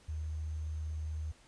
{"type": "tone with sample-and-hold", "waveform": "sine", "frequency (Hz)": 77.78, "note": "D#2", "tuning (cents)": 0, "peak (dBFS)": -35, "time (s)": [0.08, 1.32], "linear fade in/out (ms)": 10, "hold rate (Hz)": 6300, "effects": ["pink hiss -62 dBFS RMS until 1.47 s", "resampled to 22050 Hz"]}